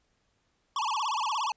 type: tone with vibrato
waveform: square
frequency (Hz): 987.8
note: B5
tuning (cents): 0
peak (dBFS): -28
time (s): 0.76-1.52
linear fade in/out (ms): 2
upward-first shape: sine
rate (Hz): 17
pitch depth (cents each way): 270
effects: pink hiss -73 dBFS RMS until 1.56 s + resampled to 16000 Hz